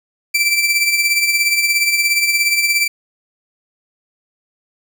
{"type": "tone with tremolo", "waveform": "sawtooth", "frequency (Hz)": 2337, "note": "D7", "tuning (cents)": -9, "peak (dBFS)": -7, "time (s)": [0.34, 2.88], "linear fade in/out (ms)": 10, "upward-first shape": "triangle", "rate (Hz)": 17, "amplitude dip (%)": 60, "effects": []}